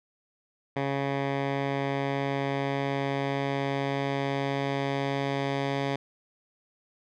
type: tone with low-pass filter sweep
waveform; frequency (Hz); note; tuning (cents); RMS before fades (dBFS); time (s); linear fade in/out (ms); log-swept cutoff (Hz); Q
10% pulse; 138.59; C#3; 0; -29; 0.76-5.96; 5; 2400 to 3600; 1
effects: none